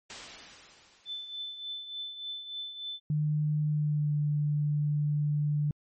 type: noise with exponential decay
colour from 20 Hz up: white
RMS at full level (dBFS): -39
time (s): 0.1-1.94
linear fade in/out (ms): 1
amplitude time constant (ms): 400
type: tone with tremolo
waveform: sine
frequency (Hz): 3520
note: A7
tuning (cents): 0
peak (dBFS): -33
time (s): 1.05-3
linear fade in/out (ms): 50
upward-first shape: triangle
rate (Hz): 3.4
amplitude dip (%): 65
type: tone with pitch glide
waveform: sine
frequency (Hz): 150.9 to 148.05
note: D3 to D3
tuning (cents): +47 to +14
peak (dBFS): -25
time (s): 3.1-5.71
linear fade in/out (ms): 2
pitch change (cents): -33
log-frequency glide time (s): 3.69-4.14
effects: low-pass 6000 Hz 12 dB/octave + MP3 32 kbps